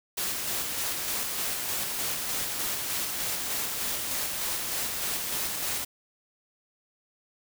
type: noise with tremolo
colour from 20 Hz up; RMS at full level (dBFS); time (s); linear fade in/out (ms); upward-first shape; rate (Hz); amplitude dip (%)
white; -30; 0.17-5.85; 10; square; 3.3; 25
effects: none